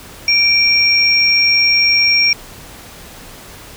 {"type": "tone pair together", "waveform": "sine", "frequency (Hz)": [2349, 5566], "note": ["D7", "F8"], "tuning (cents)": [0, -7], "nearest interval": "octave + minor third", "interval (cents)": 1493, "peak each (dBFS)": -12, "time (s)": [0.28, 2.33], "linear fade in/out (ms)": 2, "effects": ["pink hiss -36 dBFS RMS until 3.76 s"]}